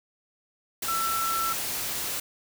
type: tone in noise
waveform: sine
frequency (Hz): 1337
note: E6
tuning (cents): +24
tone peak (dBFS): -26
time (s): 0.88-1.53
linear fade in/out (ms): 5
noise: white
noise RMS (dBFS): -31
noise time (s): 0.82-2.2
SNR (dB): +2
effects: none